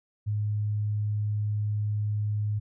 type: tone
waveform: sine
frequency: 105 Hz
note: G#2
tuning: 19 cents sharp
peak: -25 dBFS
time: 0.26-2.6 s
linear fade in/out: 20 ms
effects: none